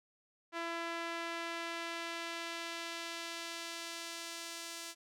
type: tone with band-pass filter sweep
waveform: sawtooth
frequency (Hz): 335.6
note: E4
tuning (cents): +31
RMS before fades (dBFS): -42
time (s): 0.52-4.95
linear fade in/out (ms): 50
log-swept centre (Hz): 1600 to 6700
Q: 0.74
effects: none